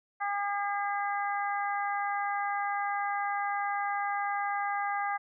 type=harmonic tone; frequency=404.6 Hz; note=G#4; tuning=45 cents flat; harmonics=2 / 3 / 4 / 5; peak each=-31 / -35 / -37 / -39 dBFS; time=0.2-5.18 s; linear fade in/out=20 ms; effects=none